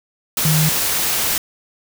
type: tone in noise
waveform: sine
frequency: 155.56 Hz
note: D#3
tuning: in tune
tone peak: -14 dBFS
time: 0.45-0.69 s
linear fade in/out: 2 ms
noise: white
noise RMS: -19 dBFS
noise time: 0.37-1.38 s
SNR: +2 dB
effects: none